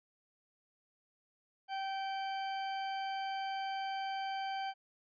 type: tone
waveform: 40% pulse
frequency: 776 Hz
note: G5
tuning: 18 cents flat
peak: -35 dBFS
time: 1.68-4.74 s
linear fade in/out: 50 ms
effects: resampled to 11025 Hz